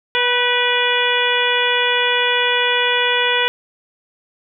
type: harmonic tone with a mistuned harmonic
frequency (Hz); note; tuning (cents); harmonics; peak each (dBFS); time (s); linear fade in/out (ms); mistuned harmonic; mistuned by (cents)
487.7; B4; -22; 1 / 2 / 3 / 4 / 5 / 6 / 7; -22 / -22 / -22 / -22 / -22 / -22 / -22; 0.15-3.48; 0; 3; +38
effects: none